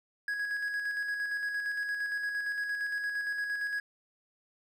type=tone with tremolo; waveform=triangle; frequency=1661.2 Hz; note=G#6; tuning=in tune; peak=-28 dBFS; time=0.28-3.8 s; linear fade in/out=2 ms; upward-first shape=square; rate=8.7 Hz; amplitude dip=35%; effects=none